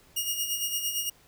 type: tone with tremolo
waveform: 10% pulse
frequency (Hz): 2857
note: F7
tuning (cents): +39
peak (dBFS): -17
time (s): 0.16-1.1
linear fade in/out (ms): 10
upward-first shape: sine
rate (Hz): 8.8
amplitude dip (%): 55
effects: pink hiss -59 dBFS RMS until 1.27 s